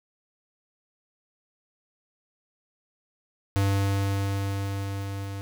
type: tone with level ramp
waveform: square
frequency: 98.7 Hz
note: G2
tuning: 12 cents sharp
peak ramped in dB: -21 to -33 dBFS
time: 3.56-5.41 s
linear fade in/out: 0 ms
effects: 9-bit